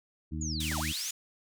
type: harmonic tone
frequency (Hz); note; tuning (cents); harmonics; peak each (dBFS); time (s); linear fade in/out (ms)
78; D#2; +5; 1 / 2 / 3 / 4; -35 / -38 / -40 / -41; 0.31-0.93; 20
type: linear two-way sweep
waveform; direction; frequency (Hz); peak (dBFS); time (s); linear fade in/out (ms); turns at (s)
sine; down then up; 7040 to 579 to 7040; -35; 0.41-1.11; 5; 0.79
type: band-pass noise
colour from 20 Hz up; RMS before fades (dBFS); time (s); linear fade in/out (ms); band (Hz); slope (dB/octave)
white; -38; 0.6-1.11; 5; 2600 to 8400; 12
type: tone with exponential decay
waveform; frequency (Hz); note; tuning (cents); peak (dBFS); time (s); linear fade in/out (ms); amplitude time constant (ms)
10% pulse; 196; G3; 0; -31; 0.71-0.79; 2; 16
effects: none